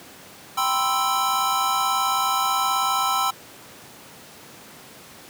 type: chord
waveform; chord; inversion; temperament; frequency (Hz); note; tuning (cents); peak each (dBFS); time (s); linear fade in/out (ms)
square; C major seventh; second; equal; 784 / 987.8 / 1046.5 / 1318.5; G5 / B5 / C6 / E6; 0 / 0 / 0 / 0; -27 / -29 / -27 / -24; 0.57-3.31; 10
effects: pink hiss -44 dBFS RMS until 5.29 s + high-pass 150 Hz 12 dB/octave